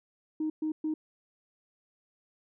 sine tone bursts, 311.1 Hz, D#4, in tune, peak -27 dBFS, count 3, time 0.4-0.94 s, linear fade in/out 5 ms, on 100 ms, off 120 ms, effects tanh soft clip ceiling -24 dBFS

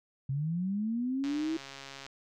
sine linear sweep, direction up, 130.81 to 327.8 Hz, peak -29 dBFS, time 0.29-1.57 s, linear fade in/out 5 ms
click train, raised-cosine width 0.2 ms, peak -27 dBFS, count 114, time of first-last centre 1.24-2.065 s, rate 137 Hz
effects none

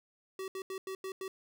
square tone bursts at uneven times, 381.3 Hz, G4, 48 cents flat, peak -38 dBFS, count 6, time 0.39-0.48 / 0.55-0.62 / 0.7-0.78 / 0.87-0.95 / 1.04-1.12 / 1.21-1.28 s, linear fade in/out 2 ms, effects none

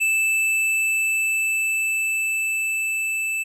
square tone with level ramp, 2637 Hz, E7, in tune, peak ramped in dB -18 to -23 dBFS, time 0-3.44 s, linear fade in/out 20 ms, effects low-pass 12000 Hz 12 dB/octave

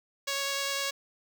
5% pulse tone with vibrato, 554.4 Hz, C#5, in tune, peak -18 dBFS, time 0.27-0.91 s, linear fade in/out 10 ms, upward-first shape triangle, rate 9.9 Hz, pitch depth 10 cents each way, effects none

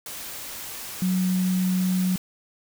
sine tone in noise, 184.4 Hz, F#3, 6 cents flat, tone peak -20 dBFS, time 1.02-2.16 s, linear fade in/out 2 ms, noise white, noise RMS -36 dBFS, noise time 0.06-2.18 s, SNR +13 dB, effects none

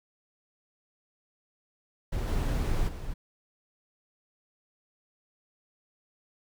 brown noise with level steps, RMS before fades -30 / -27 / -37 dBFS, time 2.12-3.14 s, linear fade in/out 10 ms, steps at 2.27 / 2.87 s, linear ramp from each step 20 ms, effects none

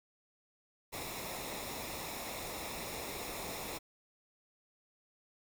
pink noise with comb filter, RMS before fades -42 dBFS, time 0.92-3.79 s, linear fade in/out 20 ms, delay 0.65 ms, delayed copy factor -0.6, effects none

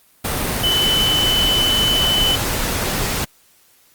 sine tone in noise, 3015 Hz, F#7, 32 cents sharp, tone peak -15 dBFS, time 0.63-2.36 s, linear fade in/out 10 ms, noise pink, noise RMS -21 dBFS, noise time 0.24-3.25 s, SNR +3 dB, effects white hiss -54 dBFS RMS until 3.94 s + Opus 32 kbps

